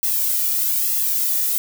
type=noise with flanger; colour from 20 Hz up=violet; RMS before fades=-20 dBFS; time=0.03-1.58 s; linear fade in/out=0 ms; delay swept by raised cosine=1.3 to 1.89 ms; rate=1.1 Hz; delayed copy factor=-1; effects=none